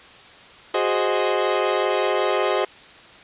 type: chord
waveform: 30% pulse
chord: Ab dominant seventh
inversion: third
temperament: equal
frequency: 370 / 415.3 / 523.3 / 622.3 Hz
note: Gb4 / Ab4 / C5 / Eb5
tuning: 0 / 0 / 0 / 0 cents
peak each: -22 dBFS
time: 0.74-2.65 s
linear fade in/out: 5 ms
effects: white hiss -45 dBFS RMS until 3.23 s + resampled to 8000 Hz